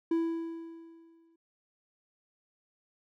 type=tone with exponential decay; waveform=triangle; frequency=330.7 Hz; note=E4; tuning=6 cents sharp; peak=-22 dBFS; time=0.11-1.36 s; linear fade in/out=5 ms; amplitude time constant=270 ms; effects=none